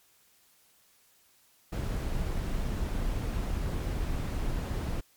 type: noise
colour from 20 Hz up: brown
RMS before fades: -31 dBFS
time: 1.72-5.01 s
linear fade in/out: 10 ms
effects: white hiss -64 dBFS RMS until 5.16 s + MP3 96 kbps